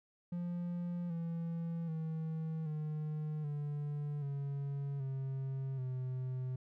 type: tone with pitch steps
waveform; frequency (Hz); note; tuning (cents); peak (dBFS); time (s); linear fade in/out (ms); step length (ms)
triangle; 174.61 / 167.11 / 159.93 / 153.06 / 146.49 / 140.2 / 134.18 / 128.41; F3 / E3 / D#3 / D#3 / D3 / C#3 / C3 / C3; 0 / +24 / +48 / -28 / -4 / +20 / +44 / -32; -34; 0.32-6.56; 5; 780
effects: none